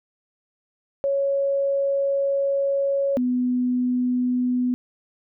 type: tone pair in turn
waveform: sine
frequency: 554.4 / 249 Hz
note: C#5 / B3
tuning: 0 / +14 cents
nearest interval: octave + major second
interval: 1386 cents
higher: first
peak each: -19 / -19 dBFS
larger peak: neither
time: 1.04-3.17 / 3.17-4.74 s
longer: first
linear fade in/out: 0 ms
effects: none